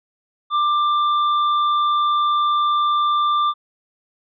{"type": "tone with tanh clipping", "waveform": "sine", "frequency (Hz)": 1185, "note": "D6", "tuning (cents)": 15, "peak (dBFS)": -17, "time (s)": [0.5, 3.54], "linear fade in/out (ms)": 50, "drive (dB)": 10, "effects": ["resampled to 11025 Hz"]}